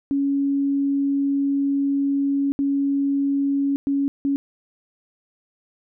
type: tone bursts at uneven times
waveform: sine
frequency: 278.8 Hz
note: C#4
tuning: 10 cents sharp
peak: -18 dBFS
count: 4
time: 0.11-2.52 / 2.59-3.76 / 3.87-4.08 / 4.25-4.36 s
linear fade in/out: 0 ms
effects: none